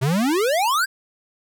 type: exponential sweep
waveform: square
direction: up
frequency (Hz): 123.5 to 1643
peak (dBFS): -18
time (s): 0.01-0.86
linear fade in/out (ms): 20
effects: none